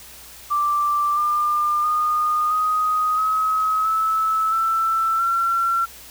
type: tone with pitch steps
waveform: sine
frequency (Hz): 1175 / 1199.7 / 1224.9 / 1250.6 / 1276.9 / 1303.7 / 1331.1 / 1359.1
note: D6 / D6 / D#6 / D#6 / D#6 / E6 / E6 / F6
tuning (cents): +1 / +37 / -27 / +8 / +44 / -20 / +16 / -48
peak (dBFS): -17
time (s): 0.5-5.86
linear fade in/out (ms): 20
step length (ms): 670
effects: added 60 Hz sine -52 dBFS peak until 6.1 s + white hiss -42 dBFS RMS until 6.1 s